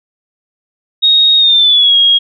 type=tone with pitch glide; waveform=sine; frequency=3745 to 3279 Hz; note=A#7 to G#7; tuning=+7 to -23 cents; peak=-5 dBFS; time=1.02-2.19 s; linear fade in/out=20 ms; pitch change=-230 cents; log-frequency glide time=1.37-1.96 s; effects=none